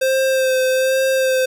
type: tone with vibrato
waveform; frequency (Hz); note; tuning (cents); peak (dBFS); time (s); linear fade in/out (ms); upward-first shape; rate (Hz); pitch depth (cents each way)
square; 523.3; C5; 0; -15; 0.01-1.46; 10; sine; 1.2; 21
effects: none